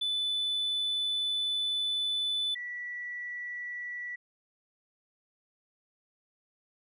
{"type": "tone pair in turn", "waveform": "sine", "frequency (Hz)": [3496, 1951.9], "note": ["A7", "B6"], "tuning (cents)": [-12, -21], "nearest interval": "minor seventh", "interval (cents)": 1009, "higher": "first", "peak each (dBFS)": [-26, -35], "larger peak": "first", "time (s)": [[0.01, 2.55], [2.55, 4.16]], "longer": "first", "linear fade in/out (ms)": 10, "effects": ["tanh soft clip ceiling -26 dBFS"]}